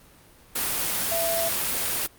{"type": "tone in noise", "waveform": "sine", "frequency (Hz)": 668, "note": "E5", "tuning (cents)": 23, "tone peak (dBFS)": -25, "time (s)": [1.11, 1.49], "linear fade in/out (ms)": 10, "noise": "white", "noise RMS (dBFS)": -26, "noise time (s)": [0.55, 2.07], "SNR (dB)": -2, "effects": ["pink hiss -53 dBFS RMS until 2.18 s", "Opus 32 kbps"]}